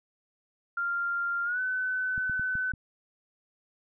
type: tone with pitch glide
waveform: sine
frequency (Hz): 1393 to 1510.3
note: F6 to F#6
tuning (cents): -5 to +35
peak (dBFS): -27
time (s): 0.77-2.72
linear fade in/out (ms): 5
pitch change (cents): +140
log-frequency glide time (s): 1.44-1.6
type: clicks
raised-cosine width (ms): 5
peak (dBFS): -28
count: 5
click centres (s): 2.179 / 2.297 / 2.396 / 2.554 / 2.737
effects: none